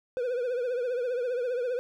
triangle tone with vibrato, 493.6 Hz, B4, 1 cent flat, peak -25 dBFS, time 0.17-1.79 s, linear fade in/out 0 ms, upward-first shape triangle, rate 15 Hz, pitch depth 99 cents each way, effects none

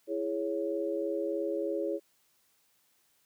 sine chord, C# minor, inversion first, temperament just, 332.6 / 415.8 / 554.4 Hz, E4 / G#4 / C#5, +16 / +2 / 0 cents, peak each -34 dBFS, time 0.07-2 s, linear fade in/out 50 ms, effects white hiss -70 dBFS RMS until 3.25 s + high-pass 60 Hz 12 dB/octave

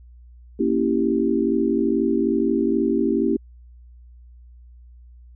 sine chord, A# diminished seventh, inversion none, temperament equal, 233.1 / 277.2 / 329.6 / 392 Hz, A#3 / C#4 / E4 / G4, 0 / 0 / 0 / 0 cents, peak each -23 dBFS, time 0.59-3.37 s, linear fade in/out 10 ms, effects added 60 Hz sine -43 dBFS peak until 5.35 s

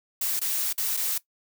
blue noise with dropouts, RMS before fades -27 dBFS, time 0.21-1.18 s, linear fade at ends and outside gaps 5 ms, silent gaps 0.394-0.414 / 0.729-0.778 / 0.968-0.972 s, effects noise-tail reverb RT60 0.1 s tail -18 dB re dry

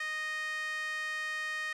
sawtooth tone with high-pass filter, 620 Hz, D#5, 6 cents flat, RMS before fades -36 dBFS, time 0-1.73 s, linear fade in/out 5 ms, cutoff 1700 Hz, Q 6.5, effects low-pass 8000 Hz 12 dB/octave

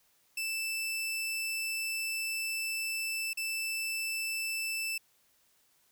sawtooth tone with dropouts, 2646 Hz, E7, 6 cents sharp, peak -29 dBFS, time 0.37-4.98 s, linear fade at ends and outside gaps 5 ms, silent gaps 3.333-3.372 s, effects white hiss -69 dBFS RMS until 5.91 s

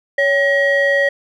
triangle ring-modulated tone, 670 Hz, E5, 28 cents sharp, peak -7 dBFS, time 0.18-1.09 s, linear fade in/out 5 ms, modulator 1230 Hz, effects none

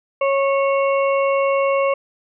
harmonic tone, 550 Hz, C#5, 14 cents flat, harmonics 1 / 2 / 4 / 5, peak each -16 / -22 / -28 / -30 dBFS, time 0.21-1.94 s, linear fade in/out 5 ms, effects none

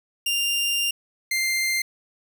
sawtooth tone pair in turn, 2794 / 2095 Hz, F7 / C7, 0 / +2 cents, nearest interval perfect fourth, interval 498 cents, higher first, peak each -18 dBFS, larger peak neither, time 0.26-0.91 / 1.31-1.82 s, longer first, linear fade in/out 5 ms, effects none

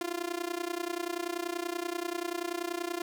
sawtooth tone with amplitude modulation, 346.4 Hz, F4, 14 cents flat, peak -25 dBFS, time 0.01-3.02 s, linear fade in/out 2 ms, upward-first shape sine, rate 30.4 Hz, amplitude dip 90%, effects none

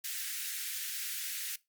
white high-pass noise, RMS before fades -38 dBFS, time 0.04-1.56 s, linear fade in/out 5 ms, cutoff 1500 Hz, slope 48 dB/octave, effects noise-tail reverb RT60 0.2 s tail -20 dB re dry + Opus 48 kbps

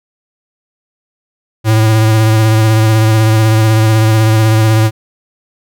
square tone with vibrato, 110 Hz, A2, in tune, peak -7 dBFS, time 1.64-4.91 s, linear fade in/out 50 ms, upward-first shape sine, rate 16 Hz, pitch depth 25 cents each way, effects none

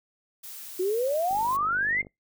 blue noise, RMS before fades -41 dBFS, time 0.43-1.57 s, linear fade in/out 10 ms
sine exponential sweep, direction up, 354.7 to 2155 Hz, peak -23 dBFS, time 0.79-2.02 s, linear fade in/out 10 ms
click train, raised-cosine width 2 ms, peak -32 dBFS, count 39, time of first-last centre 1.31-2.068 s, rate 50.1 Hz
effects noise-tail reverb RT60 0.2 s tail -26 dB re dry

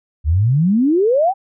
sine exponential sweep, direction up, 70.2 to 810 Hz, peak -11 dBFS, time 0.24-1.34 s, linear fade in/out 50 ms, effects none

